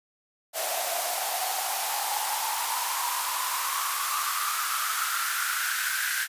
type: noise with high-pass filter sweep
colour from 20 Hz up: white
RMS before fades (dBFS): -28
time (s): 0.53-6.28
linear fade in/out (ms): 50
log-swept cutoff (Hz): 650 to 1600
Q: 8.2
effects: resampled to 32000 Hz